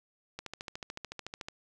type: click train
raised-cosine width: 0.2 ms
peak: -22 dBFS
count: 16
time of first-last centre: 0.39-1.485 s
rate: 13.7 Hz
effects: none